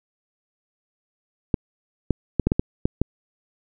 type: clicks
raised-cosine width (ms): 3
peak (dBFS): -5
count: 8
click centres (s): 1.542 / 2.107 / 2.397 / 2.47 / 2.519 / 2.595 / 2.855 / 3.016
effects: none